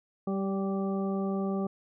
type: harmonic tone with a mistuned harmonic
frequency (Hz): 194.9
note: G3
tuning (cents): -10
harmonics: 1 / 2 / 3 / 4 / 6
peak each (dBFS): -29 / -34 / -39 / -41 / -43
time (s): 0.27-1.67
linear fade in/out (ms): 5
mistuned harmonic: 3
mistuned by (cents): -17
effects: none